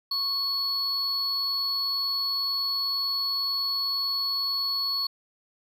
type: tone pair together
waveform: triangle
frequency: 1100 / 4391 Hz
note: C#6 / C#8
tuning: -14 / -17 cents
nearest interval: 2 octaves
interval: 2397 cents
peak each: -36 / -24 dBFS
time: 0.11-5.07 s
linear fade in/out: 5 ms
effects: none